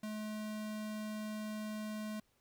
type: tone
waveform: square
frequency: 214 Hz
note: A3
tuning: 48 cents flat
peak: -40 dBFS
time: 0.03-2.2 s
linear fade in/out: 5 ms
effects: pink hiss -75 dBFS RMS until 2.4 s